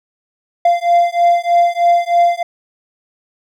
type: beating tone pair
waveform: triangle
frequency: 691 / 694.2 Hz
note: F5 / F5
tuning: -19 / -11 cents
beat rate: 3.2 Hz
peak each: -11 dBFS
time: 0.65-2.43 s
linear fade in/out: 5 ms
effects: none